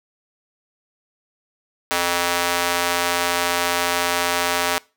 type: tone with high-pass filter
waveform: square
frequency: 87.31 Hz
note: F2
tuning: in tune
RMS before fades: -21 dBFS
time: 1.91-4.78 s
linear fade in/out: 0 ms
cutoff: 750 Hz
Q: 0.68
effects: noise-tail reverb RT60 0.3 s tail -23 dB re dry